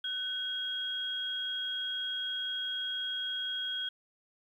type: tone pair together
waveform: sine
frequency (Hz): 1509 / 3278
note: F#6 / G#7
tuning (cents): +34 / -23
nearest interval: octave + minor second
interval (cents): 1343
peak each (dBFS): -40 / -33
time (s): 0.04-3.89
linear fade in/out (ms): 5
effects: 11-bit